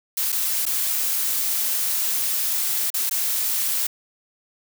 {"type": "noise with dropouts", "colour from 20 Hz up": "blue", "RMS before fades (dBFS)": -23, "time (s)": [0.17, 3.87], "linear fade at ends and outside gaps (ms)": 5, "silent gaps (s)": [[0.321, 0.325], [0.655, 0.663], [2.903, 2.94], [3.096, 3.11]], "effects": []}